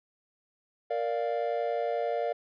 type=chord; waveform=triangle; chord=Bb major; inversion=none; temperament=equal; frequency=466.2 / 587.3 / 698.5 Hz; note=Bb4 / D5 / F5; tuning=0 / 0 / 0 cents; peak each=-30 dBFS; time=0.9-2.33 s; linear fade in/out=10 ms; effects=resampled to 11025 Hz